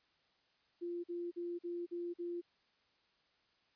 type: tone bursts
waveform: sine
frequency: 346.8 Hz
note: F4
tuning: 12 cents flat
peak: -38 dBFS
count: 6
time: 0.81-2.415 s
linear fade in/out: 20 ms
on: 230 ms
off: 45 ms
effects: white hiss -74 dBFS RMS until 3.75 s + resampled to 11025 Hz